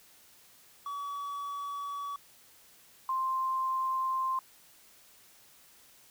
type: tone pair in turn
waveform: triangle / sine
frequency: 1137 / 1048.4 Hz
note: C#6 / C6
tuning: +44 / +3 cents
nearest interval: minor second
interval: 141 cents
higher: first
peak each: -33 / -28 dBFS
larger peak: second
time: 0.86-2.16 / 3.09-4.39 s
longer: neither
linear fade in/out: 2 ms
effects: white hiss -59 dBFS RMS until 6.1 s